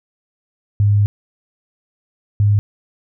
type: tone pair in turn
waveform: sine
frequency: 102.6 / 103.02 Hz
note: G#2 / G#2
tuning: -21 / -13 cents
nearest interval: unison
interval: 8 cents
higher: second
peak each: -10 dBFS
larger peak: neither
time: 0.8-1.06 / 2.4-2.59 s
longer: first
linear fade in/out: 0 ms
effects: none